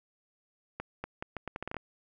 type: accelerating click train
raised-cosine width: 0.5 ms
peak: -21 dBFS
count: 11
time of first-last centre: 0.8-1.767 s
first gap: 240 ms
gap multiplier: 0.77
effects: none